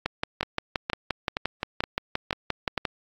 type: two click trains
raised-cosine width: 0.3 ms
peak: -9 / -10 dBFS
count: 17 / 6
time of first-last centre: 0.06-2.852 / 0.43-2.777 s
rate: 5.73 / 2.13 Hz
effects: AAC 48 kbps